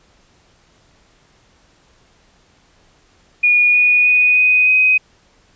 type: tone with pitch steps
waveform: sine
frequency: 2445 / 2462 / 2479 / 2496 / 2514 Hz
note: D#7 / D#7 / D#7 / D#7 / D#7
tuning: -31 / -19 / -7 / +5 / +17 cents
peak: -9 dBFS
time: 3.43-4.98 s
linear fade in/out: 10 ms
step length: 310 ms
effects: pink hiss -54 dBFS RMS until 5.55 s + resampled to 16000 Hz